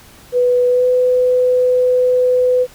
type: tone with pitch glide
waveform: sine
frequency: 493.9 to 501.7 Hz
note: B4 to B4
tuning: 0 to +27 cents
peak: -10 dBFS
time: 0.32-2.67 s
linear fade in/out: 50 ms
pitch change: +27 cents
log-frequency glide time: 0.68-0.86 s
effects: pink hiss -43 dBFS RMS until 2.74 s